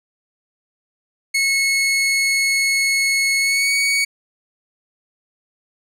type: tone with pitch glide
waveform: sawtooth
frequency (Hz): 2188 to 2240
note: C#7 to C#7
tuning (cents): -23 to +18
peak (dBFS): -12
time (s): 1.34-4.05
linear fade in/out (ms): 10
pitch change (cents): +41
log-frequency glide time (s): 3.39-3.73
effects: low-pass 12000 Hz 12 dB/octave